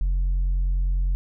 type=tone with tanh clipping; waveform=sine; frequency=45 Hz; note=F#1; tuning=47 cents flat; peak=-20 dBFS; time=0.01-1.15 s; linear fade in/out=0 ms; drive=2 dB; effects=none